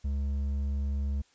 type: tone with hard clipping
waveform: sine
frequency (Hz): 70.1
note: C#2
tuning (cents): +20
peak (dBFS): -29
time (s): 0.04-1.22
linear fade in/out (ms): 10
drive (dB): 5
effects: white hiss -65 dBFS RMS until 1.34 s + resampled to 16000 Hz